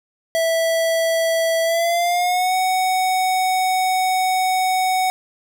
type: tone with pitch glide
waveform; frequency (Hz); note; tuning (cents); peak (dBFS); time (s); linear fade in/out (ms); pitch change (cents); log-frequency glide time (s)
square; 657 to 746; E5 to F#5; -6 to +14; -17; 0.35-5.1; 0; +220; 1.63-2.55
effects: none